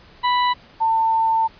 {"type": "tone pair in turn", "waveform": ["40% pulse", "sine"], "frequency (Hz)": [987, 896.7], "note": ["B5", "A5"], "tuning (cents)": [-1, 33], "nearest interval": "major second", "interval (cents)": 166, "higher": "first", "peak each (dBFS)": -15, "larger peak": "neither", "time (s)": [[0.23, 0.54], [0.8, 1.48]], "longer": "second", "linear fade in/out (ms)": 20, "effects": ["pink hiss -48 dBFS RMS until 1.59 s", "resampled to 11025 Hz"]}